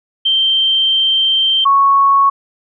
sine tone pair in turn, 3136 / 1106.5 Hz, G7 / C#6, 0 / -3 cents, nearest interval octave + tritone, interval 1803 cents, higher first, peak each -10 / -7 dBFS, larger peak second, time 0.25-1.65 / 1.65-2.3 s, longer first, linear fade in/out 10 ms, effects none

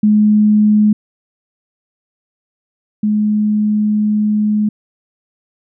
sine tone pair in turn, 211.2 / 211.2 Hz, G#3 / G#3, +29 / +29 cents, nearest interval unison, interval 0 cents, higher neither, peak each -7 / -11 dBFS, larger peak first, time 0.03-0.93 / 3.03-4.69 s, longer second, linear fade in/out 5 ms, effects none

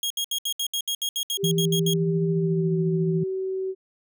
sawtooth tone bursts, 3271 Hz, G#7, 27 cents flat, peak -21 dBFS, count 14, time 0.03-1.936 s, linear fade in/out 2 ms, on 73 ms, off 68 ms
sine tone with pitch glide, 395.1 to 379.4 Hz, G4 to F#4, +14 to +43 cents, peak -25 dBFS, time 1.37-3.75 s, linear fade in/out 50 ms, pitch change -71 cents, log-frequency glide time 2.31-2.77 s
sine tone with tremolo, 164.81 Hz, E3, in tune, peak -20 dBFS, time 1.43-3.24 s, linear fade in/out 10 ms, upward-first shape sine, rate 14 Hz, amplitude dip 35%
effects none

